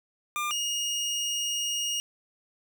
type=tone pair in turn; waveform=25% pulse; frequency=1200 / 2860 Hz; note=D6 / F7; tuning=+37 / +41 cents; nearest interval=octave + minor third; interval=1504 cents; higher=second; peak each=-24 dBFS; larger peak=neither; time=0.36-0.51 / 0.51-2 s; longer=second; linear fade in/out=0 ms; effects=none